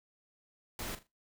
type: noise with echo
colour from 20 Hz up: pink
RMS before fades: -40 dBFS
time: 0.79-0.95 s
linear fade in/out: 2 ms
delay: 40 ms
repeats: 3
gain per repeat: -12 dB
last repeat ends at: 1.07 s
effects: noise-tail reverb RT60 0.2 s tail -17 dB re dry